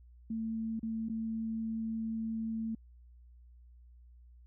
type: tone with dropouts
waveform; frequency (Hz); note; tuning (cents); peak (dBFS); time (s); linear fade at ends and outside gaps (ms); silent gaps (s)
sine; 223.6; A3; +28; -33; 0.3-2.75; 5; 0.795-0.829 / 1.087-1.096
effects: added 60 Hz sine -54 dBFS peak until 4.46 s